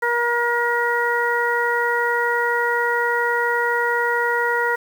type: harmonic tone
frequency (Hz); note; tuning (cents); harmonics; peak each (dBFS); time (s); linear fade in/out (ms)
475.8; A#4; +35; 1 / 2 / 3 / 4; -23 / -23 / -23 / -23; 0.02-4.76; 10
effects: 7-bit